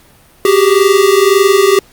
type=tone pair together; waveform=square; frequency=382.1 / 403.9 Hz; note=G4 / G#4; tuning=-44 / -48 cents; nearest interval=minor second; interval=96 cents; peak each=-10 dBFS; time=0.45-1.79 s; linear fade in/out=2 ms; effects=pink hiss -45 dBFS RMS until 1.92 s + Opus 48 kbps